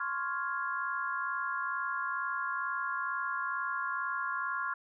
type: chord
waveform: sine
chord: Db major seventh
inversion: third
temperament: equal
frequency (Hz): 1046.5 / 1108.7 / 1396.9 / 1661.2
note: C6 / Db6 / F6 / Ab6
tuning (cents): 0 / 0 / 0 / 0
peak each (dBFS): -38 / -38 / -35 / -39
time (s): 0-4.74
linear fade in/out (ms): 5
effects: none